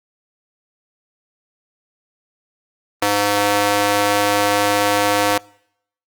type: tone with high-pass filter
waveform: square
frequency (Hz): 102.3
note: G#2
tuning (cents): -26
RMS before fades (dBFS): -17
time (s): 3.02-5.38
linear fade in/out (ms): 5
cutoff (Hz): 530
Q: 0.91
effects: noise-tail reverb RT60 0.7 s tail -24 dB re dry + Opus 24 kbps